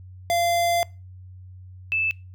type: tone pair in turn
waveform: square / sine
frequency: 689 / 2630 Hz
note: F5 / E7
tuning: -24 / -5 cents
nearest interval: octave + major seventh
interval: 2319 cents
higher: second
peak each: -20 dBFS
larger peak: neither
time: 0.3-0.83 / 1.92-2.11 s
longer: first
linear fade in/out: 0 ms
effects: noise-tail reverb RT60 0.3 s tail -24 dB re dry + added 92 Hz sine -40 dBFS peak until 2.34 s